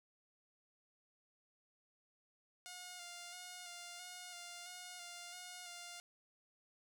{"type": "tone with vibrato", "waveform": "5% pulse", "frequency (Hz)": 710, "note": "F5", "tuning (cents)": 28, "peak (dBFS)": -37, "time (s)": [2.66, 6], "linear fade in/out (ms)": 0, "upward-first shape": "square", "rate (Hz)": 1.5, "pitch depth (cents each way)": 23, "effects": []}